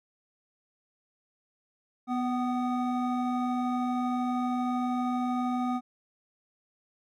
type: tone cluster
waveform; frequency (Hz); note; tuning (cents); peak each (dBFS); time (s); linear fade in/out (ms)
triangle; 247.4 / 755 / 1234; B3 / F#5 / D#6; +3 / +35 / -15; -26 / -31 / -35; 2.07-5.81; 50
effects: none